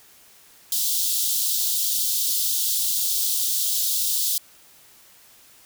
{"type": "high-pass noise", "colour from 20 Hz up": "white", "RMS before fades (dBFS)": -23, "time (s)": [0.72, 4.38], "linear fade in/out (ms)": 2, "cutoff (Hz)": 3300, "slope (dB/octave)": 48, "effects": ["white hiss -52 dBFS RMS until 5.65 s"]}